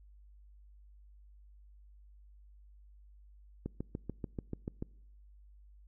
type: click train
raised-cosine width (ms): 3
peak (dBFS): -24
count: 9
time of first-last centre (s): 3.66-4.824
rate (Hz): 6.87
effects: noise-tail reverb RT60 0.8 s tail -25 dB re dry + added 50 Hz sine -55 dBFS peak until 5.87 s